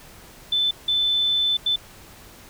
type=tone bursts at uneven times; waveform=sine; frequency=3520 Hz; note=A7; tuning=in tune; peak=-18 dBFS; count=3; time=0.52-0.71 / 0.88-1.57 / 1.66-1.76 s; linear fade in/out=5 ms; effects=pink hiss -46 dBFS RMS until 2.49 s